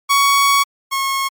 sawtooth tone pair in turn, 1119 / 1088.4 Hz, C#6 / C#6, +16 / -32 cents, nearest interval unison, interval 48 cents, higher first, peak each -7 / -13 dBFS, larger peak first, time 0.09-0.64 / 0.91-1.29 s, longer first, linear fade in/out 20 ms, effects MP3 96 kbps

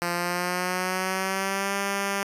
5% pulse tone with pitch glide, 173.7 to 198.38 Hz, F3 to G3, -9 to +21 cents, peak -14 dBFS, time 0.02-2.23 s, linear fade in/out 0 ms, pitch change +230 cents, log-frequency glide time 0.13-1.74 s, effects resampled to 32000 Hz

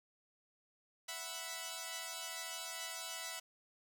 5% pulse chord, E suspended second, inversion none, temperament equal, 659.3 / 740 / 987.8 Hz, E5 / F#5 / B5, 0 / 0 / 0 cents, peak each -35 / -36 / -35 dBFS, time 1.08-3.4 s, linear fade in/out 10 ms, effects none

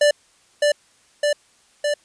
square tone with echo, 587.3 Hz, D5, in tune, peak -13 dBFS, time 0.01-0.11 s, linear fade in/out 5 ms, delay 610 ms, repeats 3, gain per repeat -2 dB, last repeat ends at 1.94 s, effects white hiss -57 dBFS RMS until 2.04 s + resampled to 22050 Hz

